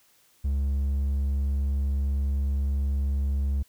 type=tone with hard clipping; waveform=sine; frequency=69.3 Hz; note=C#2; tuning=in tune; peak=-24 dBFS; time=0.44-3.63 s; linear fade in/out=10 ms; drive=3 dB; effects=white hiss -62 dBFS RMS until 3.68 s